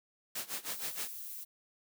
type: noise with tremolo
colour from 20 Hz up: white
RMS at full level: -37 dBFS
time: 0.35-1.08 s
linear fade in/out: 5 ms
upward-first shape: sine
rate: 6.4 Hz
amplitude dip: 90%
type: noise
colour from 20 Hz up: violet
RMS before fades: -44 dBFS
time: 0.7-1.45 s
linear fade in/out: 20 ms
effects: high-pass 150 Hz 12 dB/octave

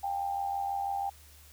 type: tone with amplitude modulation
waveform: sine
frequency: 795 Hz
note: G5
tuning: 24 cents sharp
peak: -27 dBFS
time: 0.03-1.1 s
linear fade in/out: 10 ms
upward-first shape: sine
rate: 86.1 Hz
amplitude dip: 60%
effects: added 74 Hz sine -55 dBFS peak until 1.52 s + white hiss -57 dBFS RMS until 1.52 s

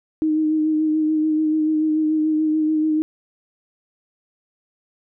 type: tone with vibrato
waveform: sine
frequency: 310.6 Hz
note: D#4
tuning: 3 cents flat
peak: -16 dBFS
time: 0.22-3.02 s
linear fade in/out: 0 ms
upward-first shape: sine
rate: 6.9 Hz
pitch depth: 22 cents each way
effects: none

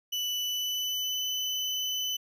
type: tone with pitch glide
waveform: 35% pulse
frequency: 2976 to 3011 Hz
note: F#7 to F#7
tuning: +9 to +30 cents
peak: -27 dBFS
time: 0.12-2.17 s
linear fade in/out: 10 ms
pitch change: +21 cents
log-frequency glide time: 0.4-1.25 s
effects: none

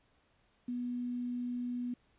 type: tone with quantisation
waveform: sine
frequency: 244.8 Hz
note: B3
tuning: 15 cents flat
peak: -34 dBFS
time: 0.68-1.94 s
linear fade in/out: 5 ms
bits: 10
effects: pink hiss -71 dBFS RMS until 2.18 s + resampled to 8000 Hz

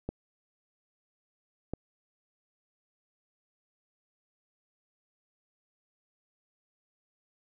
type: clicks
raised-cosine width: 2 ms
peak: -20 dBFS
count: 2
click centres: 0.09 / 1.736 s
effects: none

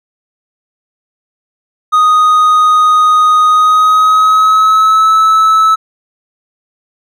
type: tone with pitch glide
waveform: triangle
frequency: 1244.5 to 1303.4 Hz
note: D#6 to E6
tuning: 0 to -20 cents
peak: -3 dBFS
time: 1.92-5.76 s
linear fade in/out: 20 ms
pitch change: +80 cents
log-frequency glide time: 3.47-5.12 s
effects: none

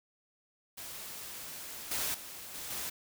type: noise with level steps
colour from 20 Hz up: white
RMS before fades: -44 / -34 / -46 / -42 / -38 dBFS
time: 0.77-2.9 s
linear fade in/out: 10 ms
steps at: 1.91 / 2.14 / 2.54 / 2.7 s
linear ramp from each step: 5 ms
effects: none

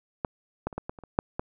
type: clicks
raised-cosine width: 1 ms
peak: -13 / -14 / -27 / -17 / -19 / -30 / -30 / -7 / -15 dBFS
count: 9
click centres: 0.248 / 0.67 / 0.728 / 0.78 / 0.895 / 0.988 / 1.037 / 1.189 / 1.395 s
effects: none

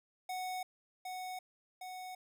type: tone with echo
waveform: square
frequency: 739 Hz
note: F#5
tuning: 2 cents flat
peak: -38 dBFS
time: 0.29-0.63 s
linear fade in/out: 5 ms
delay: 760 ms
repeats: 2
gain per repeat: -3 dB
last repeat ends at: 2.15 s
effects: none

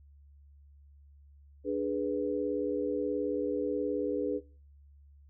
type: chord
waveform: sine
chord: G# diminished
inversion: second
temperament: equal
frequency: 293.7 / 415.3 / 493.9 Hz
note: D4 / G#4 / B4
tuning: 0 / 0 / 0 cents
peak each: -33 dBFS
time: 1.64-4.41 s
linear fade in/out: 50 ms
effects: noise-tail reverb RT60 0.4 s tail -21 dB re dry + added 71 Hz sine -54 dBFS peak until 5.29 s

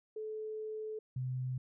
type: tone pair in turn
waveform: sine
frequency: 433.2 / 127.98 Hz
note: A4 / C3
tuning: -27 / -38 cents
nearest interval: octave + major sixth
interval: 2111 cents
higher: first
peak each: -38 / -34 dBFS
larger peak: second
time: 0.16-0.99 / 1.16-1.58 s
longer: first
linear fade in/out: 5 ms
effects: none

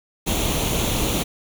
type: noise with comb filter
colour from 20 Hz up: pink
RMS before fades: -22 dBFS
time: 0.26-1.24 s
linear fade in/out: 20 ms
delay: 0.3 ms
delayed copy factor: +0.6
effects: none

